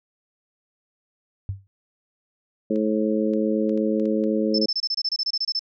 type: tone with exponential decay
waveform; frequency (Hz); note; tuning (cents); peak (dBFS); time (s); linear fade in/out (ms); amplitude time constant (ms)
sine; 97.6; G2; -7; -21; 1.49-1.67; 0; 37
type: harmonic tone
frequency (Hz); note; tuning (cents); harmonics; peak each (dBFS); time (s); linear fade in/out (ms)
108; A2; -32; 2 / 3 / 4 / 5; -23 / -25 / -26 / -27; 2.7-4.66; 5
type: clicks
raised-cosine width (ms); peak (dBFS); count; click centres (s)
0.2; -30; 7; 2.759 / 3.336 / 3.694 / 3.776 / 3.998 / 4.056 / 4.239
type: tone bursts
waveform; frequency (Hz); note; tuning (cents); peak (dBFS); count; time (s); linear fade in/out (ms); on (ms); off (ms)
sine; 5274; E8; 0; -21; 15; 4.54-5.594; 5; 46; 26
effects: none